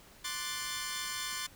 10% pulse chord, D dominant seventh, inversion third, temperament equal, 1046.5 / 1174.7 / 1480 / 1760 Hz, C6 / D6 / F#6 / A6, 0 / 0 / 0 / 0 cents, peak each -32 / -35 / -34 / -31 dBFS, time 0.24-1.47 s, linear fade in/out 10 ms, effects pink hiss -57 dBFS RMS until 1.55 s

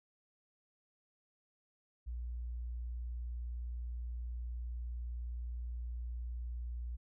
sine tone, 59.7 Hz, A#1, 42 cents sharp, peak -38 dBFS, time 2.06-6.97 s, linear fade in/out 20 ms, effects none

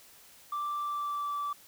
sine tone with pitch glide, 1174 to 1159.8 Hz, D6 to D6, -1 to -22 cents, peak -29 dBFS, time 0.52-1.53 s, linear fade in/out 5 ms, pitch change -21 cents, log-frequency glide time 0.78-1.34 s, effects tanh soft clip ceiling -29 dBFS + white hiss -56 dBFS RMS until 1.67 s

